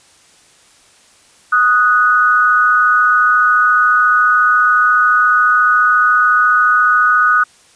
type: tone pair together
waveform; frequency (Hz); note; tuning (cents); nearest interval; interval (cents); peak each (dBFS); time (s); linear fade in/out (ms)
sine; 1244.5 / 1478.7; D#6 / F#6; 0 / -1; minor third; 299; -11; 1.52-7.44; 10
effects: white hiss -48 dBFS RMS until 7.75 s + resampled to 22050 Hz